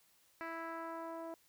10% pulse tone with low-pass filter sweep, 329.6 Hz, E4, in tune, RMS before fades -44 dBFS, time 0.41-1.34 s, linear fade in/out 0 ms, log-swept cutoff 2100 to 690 Hz, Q 1.4, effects white hiss -70 dBFS RMS until 1.48 s

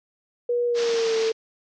sine tone with pitch glide, 482.1 to 447.2 Hz, B4 to A4, -42 to +28 cents, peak -20 dBFS, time 0.49-1.32 s, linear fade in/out 5 ms, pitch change -130 cents, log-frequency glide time 0.66-1.16 s
white band-pass noise, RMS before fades -33 dBFS, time 0.74-1.33 s, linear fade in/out 50 ms, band 190 to 6100 Hz, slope 48 dB/octave
effects none

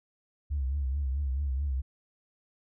sine tone with vibrato, 68.6 Hz, C#2, 17 cents flat, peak -26 dBFS, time 0.5-1.82 s, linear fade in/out 20 ms, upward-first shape triangle, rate 4.6 Hz, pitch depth 130 cents each way, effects tanh soft clip ceiling -23 dBFS

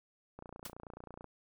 click train, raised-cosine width 1 ms, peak -33 dBFS, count 26, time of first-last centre 0.39-1.243 s, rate 29.3 Hz
white noise with exponential decay, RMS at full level -38 dBFS, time 0.65-0.73 s, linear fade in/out 5 ms, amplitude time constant 17 ms
effects none

